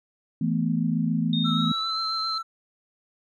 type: chord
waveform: sine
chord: E suspended fourth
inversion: none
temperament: equal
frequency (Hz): 164.81 / 220 / 246.9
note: E3 / A3 / B3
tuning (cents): 0 / 0 / 0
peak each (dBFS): -25 / -26 / -27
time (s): 0.41-1.72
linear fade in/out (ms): 5
type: tone with pitch glide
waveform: sine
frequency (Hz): 3687 to 4115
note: A#7 to C8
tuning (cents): -20 to -30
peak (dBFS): -27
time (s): 1.33-2.38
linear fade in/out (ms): 2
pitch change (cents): +190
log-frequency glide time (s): 1.49-1.99
type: tone with vibrato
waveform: triangle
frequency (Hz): 1318.5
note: E6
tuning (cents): 0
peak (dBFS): -27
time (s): 1.44-2.43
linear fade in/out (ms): 20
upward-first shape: sine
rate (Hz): 7.5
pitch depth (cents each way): 26
effects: none